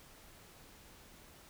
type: silence
effects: pink hiss -58 dBFS RMS until 1.49 s